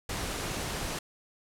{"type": "noise with amplitude modulation", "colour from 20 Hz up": "pink", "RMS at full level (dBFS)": -33, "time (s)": [0.09, 0.99], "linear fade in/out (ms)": 5, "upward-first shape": "sine", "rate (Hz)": 299, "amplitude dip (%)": 25, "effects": ["low-pass 11000 Hz 12 dB/octave"]}